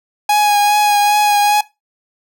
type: tone with vibrato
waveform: 45% pulse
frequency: 829 Hz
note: G#5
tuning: 3 cents flat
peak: -10 dBFS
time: 0.29-1.61 s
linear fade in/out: 5 ms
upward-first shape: triangle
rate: 2.5 Hz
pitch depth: 22 cents each way
effects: noise-tail reverb RT60 0.2 s tail -17 dB re dry